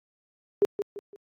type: tone with echo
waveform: sine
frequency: 406.2 Hz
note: G#4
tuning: 38 cents flat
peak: -16 dBFS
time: 0.62-0.65 s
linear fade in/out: 0 ms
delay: 170 ms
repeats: 3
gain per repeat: -9 dB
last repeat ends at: 1.16 s
effects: high-pass 150 Hz 12 dB/octave + AAC 64 kbps